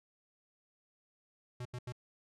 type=tone bursts; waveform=square; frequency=123.47 Hz; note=B2; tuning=in tune; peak=-40 dBFS; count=3; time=1.6-1.923 s; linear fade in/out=5 ms; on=53 ms; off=82 ms; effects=low-pass 9000 Hz 12 dB/octave